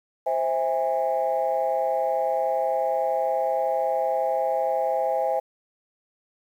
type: chord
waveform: sine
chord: C augmented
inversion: none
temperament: just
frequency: 523.3 / 654.1 / 817.6 Hz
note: C5 / E5 / G#5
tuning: 0 / -14 / -27 cents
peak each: -25 dBFS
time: 0.26-5.4 s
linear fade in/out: 10 ms
effects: tanh soft clip ceiling -14 dBFS + 9-bit